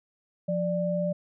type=tone pair together; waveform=sine; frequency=175.9 / 590.9 Hz; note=F3 / D5; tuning=+13 / +10 cents; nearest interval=octave + major sixth; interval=2097 cents; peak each=-28 / -27 dBFS; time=0.48-1.13 s; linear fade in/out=10 ms; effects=none